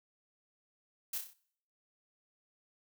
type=noise with echo; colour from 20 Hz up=blue; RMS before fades=-37 dBFS; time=1.13-1.18 s; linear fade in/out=5 ms; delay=31 ms; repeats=5; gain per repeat=-5 dB; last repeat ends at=1.335 s; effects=noise-tail reverb RT60 0.6 s tail -21 dB re dry